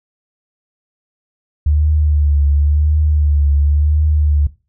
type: tone with vibrato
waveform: sine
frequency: 73.9 Hz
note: D2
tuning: 11 cents sharp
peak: -10 dBFS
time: 1.66-4.47 s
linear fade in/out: 5 ms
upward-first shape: triangle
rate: 0.94 Hz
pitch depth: 64 cents each way
effects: noise-tail reverb RT60 0.3 s tail -17 dB re dry